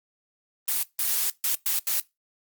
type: noise bursts at uneven times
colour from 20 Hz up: blue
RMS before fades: -25 dBFS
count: 5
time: 0.68-0.83 / 0.99-1.3 / 1.44-1.55 / 1.66-1.79 / 1.87-2 s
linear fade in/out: 2 ms
effects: noise-tail reverb RT60 0.2 s tail -21 dB re dry + Opus 24 kbps